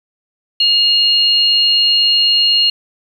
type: tone pair together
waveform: sine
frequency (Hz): 2850 / 4248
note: F7 / C8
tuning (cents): +34 / +25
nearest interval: perfect fifth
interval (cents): 691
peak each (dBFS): -12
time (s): 0.6-2.7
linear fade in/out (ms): 5
effects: 7-bit